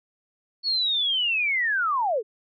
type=linear sweep; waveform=sine; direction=down; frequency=4435 to 390 Hz; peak=-21 dBFS; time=0.63-2.23 s; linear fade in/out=50 ms; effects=none